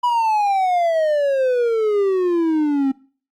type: exponential sweep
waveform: triangle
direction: down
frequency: 987.8 to 264.9 Hz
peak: -13 dBFS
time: 0.03-2.92 s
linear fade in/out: 10 ms
effects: noise-tail reverb RT60 0.4 s tail -20 dB re dry + Opus 48 kbps